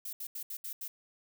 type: noise bursts at uneven times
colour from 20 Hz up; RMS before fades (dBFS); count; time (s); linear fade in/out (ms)
violet; -40; 6; 0.05-0.13 / 0.2-0.27 / 0.35-0.43 / 0.5-0.57 / 0.64-0.73 / 0.81-0.88; 5
effects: none